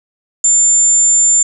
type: tone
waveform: sine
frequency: 7200 Hz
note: A8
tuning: 39 cents sharp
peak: -7 dBFS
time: 0.44-1.43 s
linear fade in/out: 5 ms
effects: none